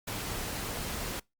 pink noise, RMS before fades -36 dBFS, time 0.07-1.2 s, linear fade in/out 10 ms, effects noise-tail reverb RT60 0.2 s tail -25 dB re dry + Opus 48 kbps

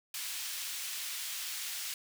pink high-pass noise, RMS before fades -39 dBFS, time 0.14-1.94 s, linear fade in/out 2 ms, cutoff 2700 Hz, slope 12 dB/octave, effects none

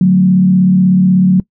sine tone with frequency modulation, 185 Hz, F#3, in tune, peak -5 dBFS, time 0.01-1.4 s, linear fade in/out 2 ms, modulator 36.3 Hz, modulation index 0.54, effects noise-tail reverb RT60 0.1 s tail -22 dB re dry

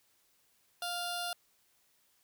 10% pulse tone with notch filter, 701 Hz, F5, 6 cents sharp, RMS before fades -37 dBFS, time 0.82-1.33 s, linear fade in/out 2 ms, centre 2100 Hz, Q 1.6, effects white hiss -71 dBFS RMS until 2.23 s

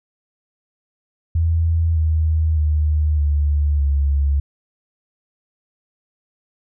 sine tone with pitch steps, 82.41 / 79.19 / 76.1 / 73.12 / 70.27 Hz, E2 / D#2 / D#2 / D2 / C#2, 0 / +31 / -38 / -7 / +24 cents, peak -14 dBFS, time 1.35-4.4 s, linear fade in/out 5 ms, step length 610 ms, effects none

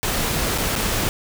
pink noise with dropouts, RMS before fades -22 dBFS, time 0.03-1.09 s, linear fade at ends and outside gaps 0 ms, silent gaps 0.578-0.583 / 0.754-0.761 s, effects none

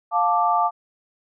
sine chord, D minor, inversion first, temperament just, 704.8 / 881 / 1174.7 Hz, F5 / A5 / D6, +16 / +2 / 0 cents, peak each -21 dBFS, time 0.11-0.71 s, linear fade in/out 50 ms, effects none

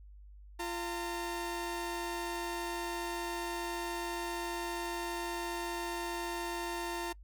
sawtooth tone pair together, 345.6 / 910 Hz, F4 / A#5, -18 / -42 cents, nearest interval octave + perfect fourth, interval 1676 cents, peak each -34 / -35 dBFS, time 0.59-7.13 s, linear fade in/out 10 ms, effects noise-tail reverb RT60 0.1 s tail -25 dB re dry + added 50 Hz sine -50 dBFS peak until 7.23 s

